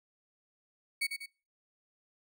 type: tone with echo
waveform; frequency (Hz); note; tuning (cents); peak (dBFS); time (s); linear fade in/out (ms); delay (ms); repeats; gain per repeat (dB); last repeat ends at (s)
35% pulse; 2232; C#7; +11; -27; 1.01-1.07; 10; 96; 2; -6; 1.262
effects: noise-tail reverb RT60 0.4 s tail -25 dB re dry